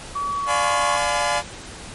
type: tone with pitch glide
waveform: sine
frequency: 1139 to 1096.4 Hz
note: C#6 to C#6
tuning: +47 to -19 cents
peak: -22 dBFS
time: 0.15-0.97 s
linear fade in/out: 10 ms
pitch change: -66 cents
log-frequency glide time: 0.33-0.68 s
type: chord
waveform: sawtooth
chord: D diminished seventh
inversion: none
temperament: just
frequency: 587.3 / 704.8 / 845.8 / 1014.9 Hz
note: D5 / F5 / Ab5 / Cb6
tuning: 0 / +16 / +31 / +47 cents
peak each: -21 dBFS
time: 0.46-1.43 s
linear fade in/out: 50 ms
effects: pink hiss -37 dBFS RMS until 1.94 s + MP3 48 kbps